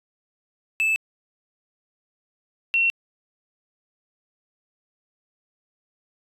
triangle / sine tone pair in turn, 2626 / 2721 Hz, E7 / F7, -7 / -46 cents, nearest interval minor second, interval 61 cents, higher second, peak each -17 dBFS, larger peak neither, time 0.8-0.96 / 2.74-2.9 s, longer neither, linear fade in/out 0 ms, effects resampled to 32000 Hz

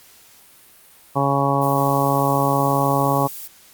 harmonic tone, 139.1 Hz, C#3, 6 cents sharp, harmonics 1 / 2 / 3 / 4 / 5 / 6 / 7 / 8, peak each -22 / -24 / -27 / -24 / -26 / -23 / -26 / -23 dBFS, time 1.15-3.28 s, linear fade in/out 20 ms
violet noise, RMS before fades -33 dBFS, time 1.61-3.48 s, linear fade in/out 20 ms
effects white hiss -49 dBFS RMS until 3.73 s + Opus 48 kbps

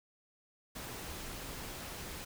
pink noise, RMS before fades -44 dBFS, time 0.75-2.25 s, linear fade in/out 10 ms, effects none

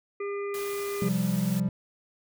harmonic tone, 402.8 Hz, G4, 47 cents sharp, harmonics 1 / 3 / 5 / 6, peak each -30 / -40 / -44 / -46 dBFS, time 0.2-1.09 s, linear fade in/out 5 ms
white noise, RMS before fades -41 dBFS, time 0.54-1.6 s, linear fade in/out 2 ms
triangle chord, C suspended fourth, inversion none, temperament just, 130.81 / 174.42 / 196.22 Hz, C3 / F3 / G3, 0 / -2 / +2 cents, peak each -30 / -26 / -25 dBFS, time 1.02-1.69 s, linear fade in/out 2 ms
effects none

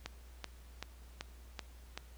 click train, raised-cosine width 0.2 ms, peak -22 dBFS, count 6, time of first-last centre 0.06-1.976 s, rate 2.61 Hz, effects added 60 Hz sine -52 dBFS peak until 2.17 s + pink hiss -63 dBFS RMS until 2.17 s

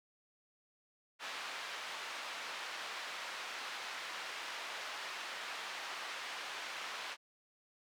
pink band-pass noise, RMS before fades -44 dBFS, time 1.19-7.17 s, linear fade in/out 50 ms, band 1000 to 4000 Hz, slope 12 dB/octave, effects none

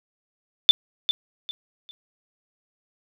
sine tone with echo, 3520 Hz, A7, in tune, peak -7 dBFS, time 0.69-0.71 s, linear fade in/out 0 ms, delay 400 ms, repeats 3, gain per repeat -11 dB, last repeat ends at 1.91 s, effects none

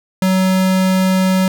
square tone, 187.6 Hz, F#3, 24 cents sharp, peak -12 dBFS, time 0.22-1.48 s, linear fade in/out 2 ms, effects none

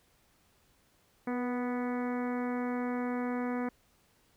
harmonic tone with a mistuned harmonic, 246.9 Hz, B3, in tune, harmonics 1 / 2 / 3 / 4 / 5 / 6 / 7 / 8 / 9, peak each -32 / -38 / -42 / -44 / -46 / -48 / -49 / -50 / -51 dBFS, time 1.27-3.69 s, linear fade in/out 5 ms, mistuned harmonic 2, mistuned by -19 cents, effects pink hiss -68 dBFS RMS until 4.36 s

